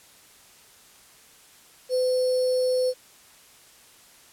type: tone with sample-and-hold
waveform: sine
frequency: 507 Hz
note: B4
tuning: 45 cents sharp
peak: -20 dBFS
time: 1.89-2.94 s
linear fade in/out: 50 ms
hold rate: 4900 Hz
effects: white hiss -53 dBFS RMS until 4.32 s + low-pass 12000 Hz 12 dB/octave